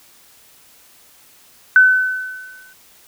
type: tone with exponential decay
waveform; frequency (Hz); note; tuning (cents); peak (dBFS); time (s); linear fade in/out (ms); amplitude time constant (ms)
sine; 1513; F#6; +38; -4; 1.76-2.73; 1; 210
effects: white hiss -49 dBFS RMS until 3.07 s

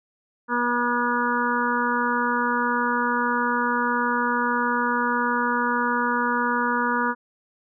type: harmonic tone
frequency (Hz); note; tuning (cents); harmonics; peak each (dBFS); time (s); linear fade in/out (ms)
241.6; B3; -38; 1 / 2 / 4 / 5 / 6 / 7; -27 / -30 / -25 / -28 / -26 / -32; 0.48-7.15; 50
effects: none

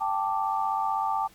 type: chord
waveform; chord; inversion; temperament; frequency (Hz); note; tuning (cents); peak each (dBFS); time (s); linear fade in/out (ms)
sine; G suspended second; none; equal; 784 / 880 / 1174.7; G5 / A5 / D6; 0 / 0 / 0; -29 / -28 / -30; 0-1.28; 20
effects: pink hiss -56 dBFS RMS until 1.34 s + Opus 48 kbps

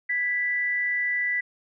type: tone pair together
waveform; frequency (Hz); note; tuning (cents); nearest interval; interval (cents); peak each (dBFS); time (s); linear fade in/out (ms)
sine; 1661.2 / 1975.5; G#6 / B6; 0 / 0; minor third; 300; -35 / -23; 0.09-1.41; 10
effects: none

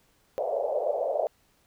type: band-pass noise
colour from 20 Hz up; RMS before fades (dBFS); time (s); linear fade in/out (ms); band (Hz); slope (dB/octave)
white; -28; 0.38-1.27; 0; 500 to 660; 48
effects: pink hiss -66 dBFS RMS until 1.66 s

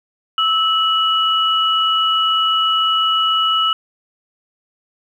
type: tone pair together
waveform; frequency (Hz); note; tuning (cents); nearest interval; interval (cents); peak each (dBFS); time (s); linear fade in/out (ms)
sine; 1306.1 / 2934; E6 / F#7; -16 / -15; octave + major second; 1401; -16; 0.38-3.73; 2
effects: 8-bit

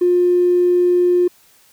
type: tone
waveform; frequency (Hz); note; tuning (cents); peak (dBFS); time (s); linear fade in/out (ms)
triangle; 355.5; F4; +31; -7; 0.01-1.28; 10
effects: tanh soft clip ceiling -9 dBFS + white hiss -52 dBFS RMS until 1.72 s

